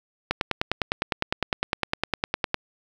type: click train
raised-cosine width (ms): 0.3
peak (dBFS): -6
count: 23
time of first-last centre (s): 0.31-2.544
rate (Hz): 9.85
effects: 7-bit